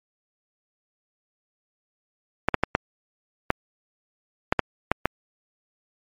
clicks, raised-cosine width 0.5 ms, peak -3 dBFS, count 9, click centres 2.486 / 2.543 / 2.636 / 2.751 / 3.504 / 4.525 / 4.593 / 4.916 / 5.056 s, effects MP3 64 kbps

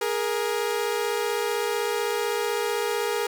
sawtooth tone pair together, 414.2 / 470 Hz, G#4 / A#4, -5 / +14 cents, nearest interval major second, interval 219 cents, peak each -23 dBFS, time 0.01-3.27 s, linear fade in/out 5 ms, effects none

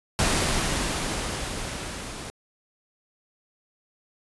pink noise with level ramp, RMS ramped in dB -22 to -37 dBFS, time 0.19-2.3 s, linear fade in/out 0 ms, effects resampled to 24000 Hz

